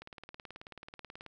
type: click train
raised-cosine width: 0.3 ms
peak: -30 dBFS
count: 24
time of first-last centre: 0.02-1.263 s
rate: 18.5 Hz
effects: none